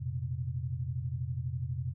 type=chord; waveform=sine; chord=F suspended fourth; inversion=none; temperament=equal with one note detuned; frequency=87.31 / 118.58 / 130.81 Hz; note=F2 / Bb2 / C3; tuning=0 / +30 / 0 cents; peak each=-38 / -37 / -35 dBFS; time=0-1.94 s; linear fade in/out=20 ms; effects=none